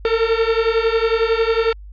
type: beating tone pair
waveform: 45% pulse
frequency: 447.4 / 458.4 Hz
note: A4 / A#4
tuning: +29 / -29 cents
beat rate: 11 Hz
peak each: -18 dBFS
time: 0.05-1.73 s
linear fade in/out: 2 ms
effects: added 50 Hz sine -34 dBFS peak until 1.92 s + resampled to 11025 Hz